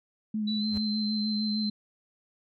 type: tone with vibrato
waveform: sine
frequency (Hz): 213.4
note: G#3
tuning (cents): +47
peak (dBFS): -27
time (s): 0.34-1.7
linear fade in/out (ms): 5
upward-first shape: sine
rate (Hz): 6.6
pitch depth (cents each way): 29
type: tone with pitch glide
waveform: sine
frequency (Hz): 3951 to 4097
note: B7 to C8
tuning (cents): 0 to -37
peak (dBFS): -32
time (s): 0.47-1.7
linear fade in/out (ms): 10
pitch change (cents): +63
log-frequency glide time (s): 0.58-0.64
type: tone with exponential growth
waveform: square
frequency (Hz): 83.6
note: E2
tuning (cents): +25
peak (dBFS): -34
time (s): 0.66-0.78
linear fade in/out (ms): 5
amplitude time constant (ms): 26
effects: none